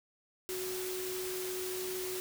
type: tone in noise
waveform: sine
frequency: 370 Hz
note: F#4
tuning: in tune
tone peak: -37 dBFS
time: 0.49-2.2 s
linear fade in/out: 0 ms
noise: white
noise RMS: -41 dBFS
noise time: 0.49-2.2 s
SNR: +1 dB
effects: none